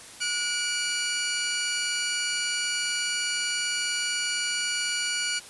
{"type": "tone pair together", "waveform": "15% pulse", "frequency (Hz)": [1452, 2323], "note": ["F#6", "D7"], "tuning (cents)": [-33, -20], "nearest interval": "minor sixth", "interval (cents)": 813, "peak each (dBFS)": -22, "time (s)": [0.2, 5.4], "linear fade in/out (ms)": 20, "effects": ["white hiss -45 dBFS RMS until 5.49 s", "resampled to 24000 Hz"]}